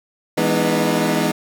20% pulse chord, E major seventh, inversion none, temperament equal with one note detuned, 164.81 / 207.7 / 246.9 / 304.7 Hz, E3 / G#3 / B3 / D#4, 0 / 0 / 0 / -36 cents, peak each -17 dBFS, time 0.37-1.32 s, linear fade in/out 10 ms, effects none

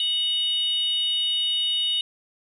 sine tone pair together, 2950 / 3710 Hz, F#7 / A#7, -6 / -9 cents, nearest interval major third, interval 397 cents, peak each -22 / -23 dBFS, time 0-2.01 s, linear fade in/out 2 ms, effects tanh soft clip ceiling -17 dBFS

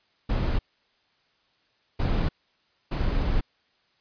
brown noise bursts at uneven times, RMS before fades -24 dBFS, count 3, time 0.29-0.59 / 1.99-2.29 / 2.91-3.41 s, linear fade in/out 10 ms, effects white hiss -67 dBFS RMS until 4 s + resampled to 11025 Hz

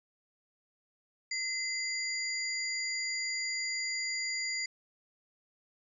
sine tone cluster, 2054 / 4780 / 7000 Hz, C7 / D8 / A8, -33 / +30 / -10 cents, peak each -35 / -36 / -40 dBFS, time 1.31-4.66 s, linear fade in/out 5 ms, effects none

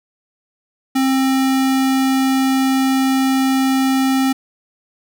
square tone, 265.3 Hz, C4, 24 cents sharp, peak -14 dBFS, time 0.95-4.33 s, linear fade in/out 10 ms, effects none

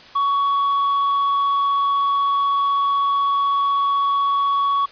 triangle tone with hard clipping, 1121 Hz, C#6, 19 cents sharp, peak -17 dBFS, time 0.15-4.86 s, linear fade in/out 10 ms, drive 6 dB, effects white hiss -43 dBFS RMS until 4.91 s + resampled to 11025 Hz

